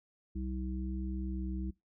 harmonic tone, 64.2 Hz, C2, 32 cents flat, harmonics 1 / 3 / 5, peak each -36 / -40 / -43 dBFS, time 0.35-1.71 s, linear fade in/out 10 ms, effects noise-tail reverb RT60 0.2 s tail -22 dB re dry

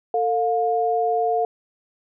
sine tone pair together, 448.9 / 709.5 Hz, A4 / F5, +35 / +27 cents, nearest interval minor sixth, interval 792 cents, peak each -22 / -20 dBFS, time 0.14-1.45 s, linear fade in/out 2 ms, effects none

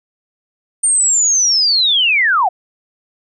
sine linear sweep, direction down, 8900 to 670 Hz, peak -10 dBFS, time 0.83-2.49 s, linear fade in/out 10 ms, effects none

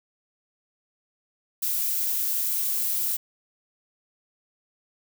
violet noise, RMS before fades -26 dBFS, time 1.62-3.17 s, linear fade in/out 10 ms, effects none

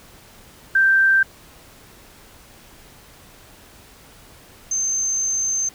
sine tone pair in turn, 1568 / 6272 Hz, G6 / G8, 0 / 0 cents, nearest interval 2 octaves, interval 2400 cents, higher second, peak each -12 / -19 dBFS, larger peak first, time 0.75-1.23 / 4.71-5.69 s, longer second, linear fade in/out 5 ms, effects pink hiss -47 dBFS RMS until 5.74 s

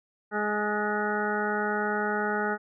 harmonic tone with a mistuned harmonic, 209.3 Hz, G#3, 14 cents sharp, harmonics 1 / 2 / 3 / 4 / 6 / 7 / 8 / 9, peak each -33 / -31 / -37 / -32 / -35 / -31 / -42 / -39 dBFS, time 0.31-2.58 s, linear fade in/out 50 ms, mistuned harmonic 8, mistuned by +51 cents, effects none

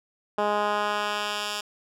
10% pulse tone with band-pass filter sweep, 207.7 Hz, G#3, in tune, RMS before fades -27 dBFS, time 0.38-1.61 s, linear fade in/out 5 ms, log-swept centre 710 to 4600 Hz, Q 0.79, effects none

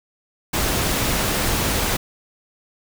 pink noise, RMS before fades -21 dBFS, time 0.53-1.97 s, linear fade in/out 10 ms, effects none

